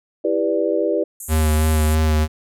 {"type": "chord", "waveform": "sine", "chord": "E minor seventh", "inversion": "none", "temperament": "equal with one note detuned", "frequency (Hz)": [329.6, 398.4, 493.9, 587.3], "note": ["E4", "G4", "B4", "D5"], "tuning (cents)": [0, 28, 0, 0], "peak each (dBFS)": -22, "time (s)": [0.24, 1.04], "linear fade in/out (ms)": 10}
{"type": "band-pass noise", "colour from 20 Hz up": "white", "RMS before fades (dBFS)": -34, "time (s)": [1.2, 1.95], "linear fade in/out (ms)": 2, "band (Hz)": [6700, 13000], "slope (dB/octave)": 96}
{"type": "tone with vibrato", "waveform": "square", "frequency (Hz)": 77.78, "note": "D#2", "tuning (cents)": 0, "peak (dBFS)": -15, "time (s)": [1.28, 2.28], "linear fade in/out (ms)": 50, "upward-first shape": "sine", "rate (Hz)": 3.1, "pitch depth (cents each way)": 21}
{"effects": []}